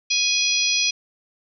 harmonic tone, 830.6 Hz, G#5, in tune, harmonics 3 / 4 / 5 / 6 / 7, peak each -23 / -25 / -26 / -25 / -24 dBFS, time 0.1-0.91 s, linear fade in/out 10 ms, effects none

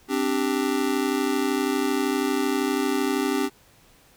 square chord, C suspended second, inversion none, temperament just, 261.6 / 294.3 / 392.4 Hz, C4 / D4 / G4, 0 / +4 / +2 cents, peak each -27 dBFS, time 0.08-3.5 s, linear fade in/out 50 ms, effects pink hiss -56 dBFS RMS until 4.16 s

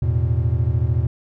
triangle chord, E suspended fourth, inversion none, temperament equal, 82.41 / 110 / 123.47 Hz, E2 / A2 / B2, 0 / 0 / 0 cents, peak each -19 dBFS, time 0.02-1.07 s, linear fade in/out 5 ms, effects none

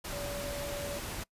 sine tone in noise, 573 Hz, D5, 43 cents flat, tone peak -38 dBFS, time 0.12-0.99 s, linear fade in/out 10 ms, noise pink, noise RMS -39 dBFS, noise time 0.04-1.24 s, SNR -2 dB, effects noise-tail reverb RT60 0.1 s tail -23 dB re dry + resampled to 32000 Hz

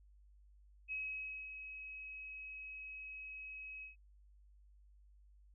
sine tone with ADSR envelope, 2554 Hz, D#7, 45 cents sharp, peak -38 dBFS, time 0.88-3.96 s, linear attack 39 ms, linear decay 560 ms, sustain -8 dB, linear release 130 ms, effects added 50 Hz sine -61 dBFS peak until 5.54 s

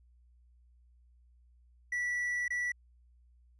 triangle tone with dropouts, 1954 Hz, B6, 19 cents flat, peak -29 dBFS, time 1.92-2.72 s, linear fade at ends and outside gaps 5 ms, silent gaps 2.481-2.504 s, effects added 60 Hz sine -60 dBFS peak until 3.59 s + resampled to 22050 Hz

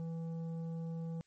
triangle tone with tanh clipping, 164.81 Hz, E3, in tune, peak -39 dBFS, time 0-1.21 s, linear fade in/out 0 ms, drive 13 dB, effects white hiss -75 dBFS RMS until 1.26 s + MP3 32 kbps

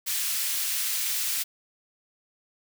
white high-pass noise, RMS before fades -28 dBFS, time 0.06-1.44 s, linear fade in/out 20 ms, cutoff 2000 Hz, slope 12 dB/octave, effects none

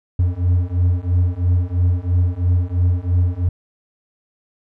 triangle beating tone pair, 87.31 / 90.31 Hz, F2 / F#2, 0 / -41 cents, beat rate 3 Hz, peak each -16 / -15 dBFS, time 0.19-3.49 s, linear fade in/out 5 ms, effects none

